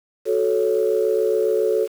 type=chord; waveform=sine; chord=F# minor; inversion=none; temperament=equal with one note detuned; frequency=370 / 437.2 / 554.4 Hz; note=F#4 / A4 / C#5; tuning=0 / -11 / 0 cents; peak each=-22 / -18 / -23 dBFS; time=0.25-1.88 s; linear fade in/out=50 ms; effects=tanh soft clip ceiling -8 dBFS + 7-bit